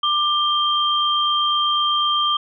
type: tone pair together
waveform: sine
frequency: 1188 / 3172 Hz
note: D6 / G7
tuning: +20 / +20 cents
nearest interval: octave + perfect fourth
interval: 1700 cents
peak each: -19 dBFS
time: 0.03-2.37 s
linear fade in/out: 5 ms
effects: none